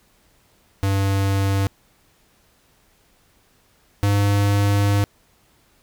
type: tone pair in turn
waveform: square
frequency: 98 / 101.1 Hz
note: G2 / G#2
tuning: 0 / -46 cents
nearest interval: minor second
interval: 54 cents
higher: second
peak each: -18 / -16 dBFS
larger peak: second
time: 0.83-1.67 / 4.03-5.04 s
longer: second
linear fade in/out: 0 ms
effects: pink hiss -59 dBFS RMS until 5.82 s